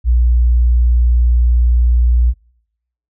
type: tone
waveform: sine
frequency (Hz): 59.9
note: A#1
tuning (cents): +48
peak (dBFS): -8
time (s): 0.04-2.34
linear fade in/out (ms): 50
effects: noise-tail reverb RT60 0.8 s tail -26 dB re dry